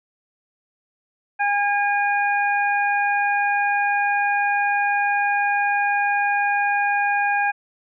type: harmonic tone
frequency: 814 Hz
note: G#5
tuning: 35 cents flat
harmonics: 1 / 2 / 3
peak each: -20 / -22 / -26 dBFS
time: 1.39-7.52 s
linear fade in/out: 20 ms
effects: none